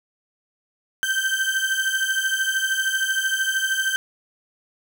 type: beating tone pair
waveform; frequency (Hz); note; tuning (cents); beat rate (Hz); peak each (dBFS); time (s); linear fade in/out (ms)
35% pulse; 1551 / 1564; G6 / G6; -19 / -4; 13; -22; 1.03-3.96; 0
effects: none